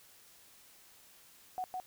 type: tone with echo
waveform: sine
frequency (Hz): 740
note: F#5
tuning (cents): 0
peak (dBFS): -34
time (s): 1.58-1.64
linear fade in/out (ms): 0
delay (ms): 160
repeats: 1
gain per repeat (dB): -2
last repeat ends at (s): 1.8
effects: white hiss -60 dBFS RMS until 1.86 s